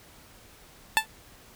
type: tone with exponential decay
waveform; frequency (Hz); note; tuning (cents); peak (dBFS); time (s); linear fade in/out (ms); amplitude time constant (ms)
15% pulse; 880; A5; 0; -8; 0.97-1.06; 0; 19
effects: pink hiss -53 dBFS RMS until 1.55 s